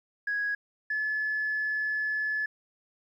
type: tone pair in turn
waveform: sine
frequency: 1661.2 / 1720.9 Hz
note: G#6 / A6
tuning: 0 / -39 cents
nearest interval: minor second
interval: 61 cents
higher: second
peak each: -26 dBFS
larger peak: neither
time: 0.27-0.55 / 0.9-2.46 s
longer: second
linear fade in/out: 5 ms
effects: tanh soft clip ceiling -22 dBFS + 11-bit